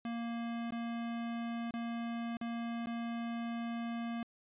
square tone with dropouts, 233.1 Hz, A#3, in tune, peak -37 dBFS, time 0.05-4.23 s, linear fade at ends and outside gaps 2 ms, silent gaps 0.707-0.722 / 1.709-1.738 / 2.37-2.412 / 2.86-2.87 s, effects resampled to 8000 Hz

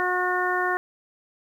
harmonic tone, 362.7 Hz, F#4, 34 cents flat, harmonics 1 / 2 / 3 / 4 / 5, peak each -28 / -28 / -28 / -28 / -28 dBFS, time 0-0.77 s, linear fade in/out 0 ms, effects 9-bit

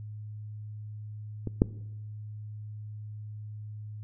clicks, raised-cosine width 3 ms, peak -20 / -6 dBFS, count 2, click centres 1.473 / 1.619 s, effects noise-tail reverb RT60 0.9 s tail -20 dB re dry + added 106 Hz sine -38 dBFS peak until 4.03 s

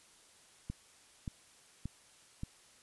click train, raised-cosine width 5 ms, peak -26 dBFS, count 4, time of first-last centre 0.7-2.434 s, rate 1.73 Hz, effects white hiss -62 dBFS RMS until 2.82 s + resampled to 24000 Hz

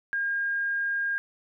sine tone, 1616 Hz, G#6, 48 cents flat, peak -25 dBFS, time 0.13-1.18 s, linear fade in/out 0 ms, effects none

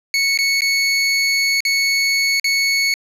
25% pulse tone with dropouts, 2211 Hz, C#7, 5 cents flat, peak -11 dBFS, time 0.14-2.94 s, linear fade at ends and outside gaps 1 ms, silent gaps 0.375-0.388 / 0.607-0.619 / 1.605-1.651 / 2.398-2.443 s, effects low-pass 11000 Hz 12 dB/octave

